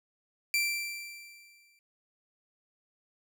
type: tone with exponential decay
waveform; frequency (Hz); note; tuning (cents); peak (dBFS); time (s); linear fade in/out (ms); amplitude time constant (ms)
sawtooth; 2349; D7; 0; -21; 0.54-1.79; 1; 270
effects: none